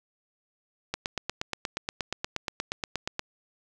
click train, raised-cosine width 0.2 ms, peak -12 dBFS, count 20, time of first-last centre 0.94-3.194 s, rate 8.43 Hz, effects none

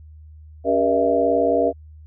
sine tone cluster, 282 / 394.4 / 477.2 / 611 / 670 Hz, C#4 / G4 / A#4 / D#5 / E5, +30 / +11 / +41 / -32 / +28 cents, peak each -24 / -25 / -20 / -23 / -20 dBFS, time 0.64-1.73 s, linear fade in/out 50 ms, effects added 77 Hz sine -40 dBFS peak until 2.06 s

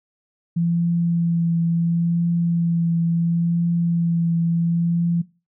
sine tone with vibrato, 169.1 Hz, E3, 44 cents sharp, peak -17 dBFS, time 0.56-5.22 s, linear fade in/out 10 ms, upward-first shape triangle, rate 0.72 Hz, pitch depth 18 cents each way, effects noise-tail reverb RT60 0.3 s tail -20 dB re dry

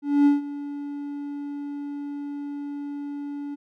triangle tone with ADSR envelope, 286.9 Hz, D4, 40 cents flat, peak -11 dBFS, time 0.02-3.56 s, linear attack 240 ms, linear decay 150 ms, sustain -17 dB, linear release 23 ms, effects none

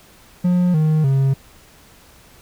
triangle tone with pitch steps, 178.7 / 155.57 / 135.43 Hz, F3 / D#3 / C#3, +40 / 0 / -40 cents, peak -11 dBFS, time 0.44-1.34 s, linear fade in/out 10 ms, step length 300 ms, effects pink hiss -48 dBFS RMS until 2.41 s

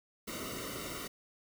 pink noise with comb filter, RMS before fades -41 dBFS, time 0.27-1.08 s, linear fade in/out 10 ms, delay 1.2 ms, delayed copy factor -0.85, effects none

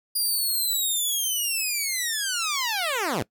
10% pulse linear sweep, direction down, 4846 to 85 Hz, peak -16 dBFS, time 0.15-3.23 s, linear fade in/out 10 ms, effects noise-tail reverb RT60 0.1 s tail -21 dB re dry

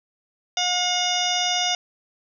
harmonic tone, 719 Hz, F#5, 50 cents flat, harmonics 1 / 2 / 3 / 4 / 5 / 7 / 8 / 9, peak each -26 / -34 / -31 / -27 / -26 / -30 / -29 / -34 dBFS, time 0.57-1.75 s, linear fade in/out 2 ms, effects none

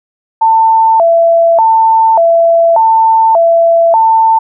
sine tone with vibrato, 774 Hz, G5, 22 cents flat, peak -4 dBFS, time 0.41-4.39 s, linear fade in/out 10 ms, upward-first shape square, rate 0.85 Hz, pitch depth 250 cents each way, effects none

